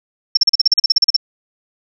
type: tone bursts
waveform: sine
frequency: 5410 Hz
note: E8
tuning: 44 cents sharp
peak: -7 dBFS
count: 14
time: 0.35-1.165 s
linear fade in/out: 5 ms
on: 22 ms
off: 39 ms
effects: none